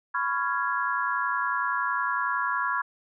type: chord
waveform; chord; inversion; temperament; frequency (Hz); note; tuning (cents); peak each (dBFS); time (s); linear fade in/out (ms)
sine; C# dominant seventh; third; just; 997.9 / 1108.7 / 1385.9 / 1663.1; B5 / C#6 / E#6 / G#6; +18 / 0 / -14 / +2; -30; 0.14-2.82; 10
effects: none